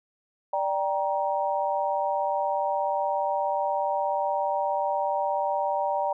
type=chord; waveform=sine; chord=G minor; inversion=second; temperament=just; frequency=588 / 784 / 940.8 Hz; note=D5 / G5 / Bb5; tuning=+2 / 0 / +16 cents; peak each=-28 dBFS; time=0.53-6.13 s; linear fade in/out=5 ms; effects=none